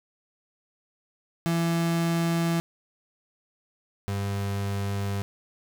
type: tone pair in turn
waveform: 35% pulse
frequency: 167.6 / 99.66 Hz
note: E3 / G2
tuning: +29 / +29 cents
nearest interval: major sixth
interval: 900 cents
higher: first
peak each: -21 / -25 dBFS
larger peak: first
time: 1.46-2.6 / 4.08-5.22 s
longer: neither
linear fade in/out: 0 ms
effects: none